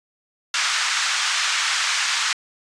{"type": "band-pass noise", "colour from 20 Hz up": "pink", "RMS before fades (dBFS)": -22, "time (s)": [0.54, 2.33], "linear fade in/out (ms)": 2, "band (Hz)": [1200, 7300], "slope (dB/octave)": 24, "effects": ["resampled to 22050 Hz"]}